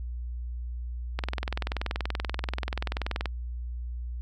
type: click train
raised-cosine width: 0.3 ms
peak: -14 dBFS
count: 44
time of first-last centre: 1.19-3.257 s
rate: 20.8 Hz
effects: added 60 Hz sine -32 dBFS peak until 4.21 s